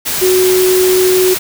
sine tone in noise, 370 Hz, F#4, in tune, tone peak -8 dBFS, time 0.21-1.35 s, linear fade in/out 20 ms, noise white, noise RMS -17 dBFS, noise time 0.05-1.39 s, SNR +6 dB, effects none

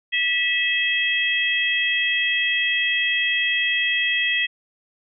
harmonic tone, 650 Hz, E5, 24 cents flat, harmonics 3 / 4 / 5, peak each -22 / -23 / -24 dBFS, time 0.12-4.47 s, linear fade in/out 20 ms, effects none

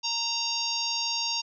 harmonic tone with a mistuned harmonic, 926 Hz, A#5, 12 cents flat, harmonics 1 / 3 / 4 / 5 / 6 / 7, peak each -36 / -34 / -36 / -31 / -33 / -36 dBFS, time 0.03-1.42 s, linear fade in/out 20 ms, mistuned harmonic 5, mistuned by +32 cents, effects none

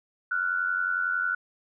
sine tone pair together, 1389 / 1480 Hz, F6 / F#6, -10 / 0 cents, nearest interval minor second, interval 110 cents, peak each -29 / -26 dBFS, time 0.31-1.35 s, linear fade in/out 5 ms, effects none

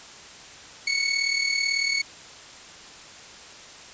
25% pulse tone with amplitude modulation, 2217 Hz, C#7, in tune, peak -16 dBFS, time 0.87-2.02 s, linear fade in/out 5 ms, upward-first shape sine, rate 38.1 Hz, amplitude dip 60%, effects white hiss -44 dBFS RMS until 3.93 s + resampled to 16000 Hz

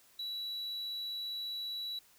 sine tone, 3925 Hz, B7, 11 cents flat, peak -34 dBFS, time 0.19-1.99 s, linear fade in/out 5 ms, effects tanh soft clip ceiling -36 dBFS + white hiss -64 dBFS RMS until 2.18 s

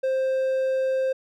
triangle tone, 526 Hz, C5, 9 cents sharp, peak -19 dBFS, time 0.03-1.13 s, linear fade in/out 10 ms, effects none

